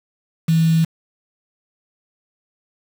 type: tone with quantisation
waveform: sine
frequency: 162.7 Hz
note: E3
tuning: 22 cents flat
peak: -12 dBFS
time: 0.48-0.85 s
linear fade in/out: 10 ms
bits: 5
effects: none